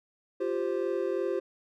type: chord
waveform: triangle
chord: F suspended second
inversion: none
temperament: equal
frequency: 349.2 / 392 / 523.3 Hz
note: F4 / G4 / C5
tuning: 0 / 0 / 0 cents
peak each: -30 / -29 / -31 dBFS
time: 0.4-1.4 s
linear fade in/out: 10 ms
effects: none